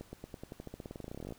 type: accelerating click train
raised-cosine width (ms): 2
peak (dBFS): -29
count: 26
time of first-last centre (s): 0.01-1.323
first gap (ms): 120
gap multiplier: 0.92
effects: pink hiss -61 dBFS RMS until 1.38 s